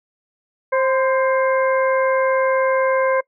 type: harmonic tone with a mistuned harmonic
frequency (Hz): 529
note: C5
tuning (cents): +19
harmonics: 1 / 2 / 3 / 4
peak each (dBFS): -16 / -22 / -26 / -28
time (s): 0.72-3.21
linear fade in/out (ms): 10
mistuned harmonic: 2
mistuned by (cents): -42
effects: noise-tail reverb RT60 0.1 s tail -23 dB re dry